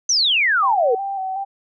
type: exponential sweep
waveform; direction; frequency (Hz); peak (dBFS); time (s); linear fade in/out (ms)
sine; down; 6272 to 440; -14; 0.09-0.95; 5
type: tone with vibrato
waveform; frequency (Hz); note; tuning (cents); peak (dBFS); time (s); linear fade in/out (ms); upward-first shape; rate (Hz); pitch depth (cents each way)
sine; 773; G5; -24; -22; 0.62-1.45; 20; square; 2.7; 32
effects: none